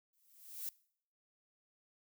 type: noise with exponential growth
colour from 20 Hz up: violet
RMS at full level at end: -39 dBFS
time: 0.13-0.69 s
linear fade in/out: 2 ms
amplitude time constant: 120 ms
effects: noise-tail reverb RT60 0.6 s tail -22 dB re dry